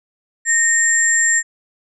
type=tone pair together; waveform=sine; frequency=1842 / 7377 Hz; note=A#6 / A#8; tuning=-21 / -19 cents; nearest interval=2 octaves; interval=2402 cents; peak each=-15 dBFS; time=0.45-1.43 s; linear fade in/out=50 ms; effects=none